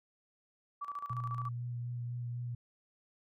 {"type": "tone with tremolo", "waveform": "sine", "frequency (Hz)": 1153, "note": "D6", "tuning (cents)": -32, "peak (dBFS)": -36, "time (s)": [0.81, 1.49], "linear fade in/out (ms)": 10, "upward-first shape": "square", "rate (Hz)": 14, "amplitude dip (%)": 70}
{"type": "tone with vibrato", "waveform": "sine", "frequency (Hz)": 120.8, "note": "B2", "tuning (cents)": -38, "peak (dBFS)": -36, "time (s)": [1.1, 2.55], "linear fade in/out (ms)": 5, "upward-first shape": "sine", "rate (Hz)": 4, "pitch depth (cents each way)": 15}
{"effects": []}